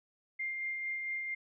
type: tone with tremolo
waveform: sine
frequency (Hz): 2108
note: C7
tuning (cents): +12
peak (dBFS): -33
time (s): 0.39-1.35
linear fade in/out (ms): 10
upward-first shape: sine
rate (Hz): 4.4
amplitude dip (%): 30
effects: none